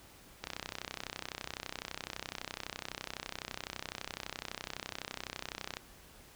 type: click train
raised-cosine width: 0.2 ms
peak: -20 dBFS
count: 171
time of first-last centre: 0.44-5.769 s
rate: 31.9 Hz
effects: pink hiss -57 dBFS RMS until 6.35 s